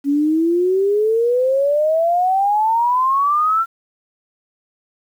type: exponential sweep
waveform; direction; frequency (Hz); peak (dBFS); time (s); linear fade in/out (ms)
sine; up; 277.2 to 1366; -13; 0.04-3.66; 50
effects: 8-bit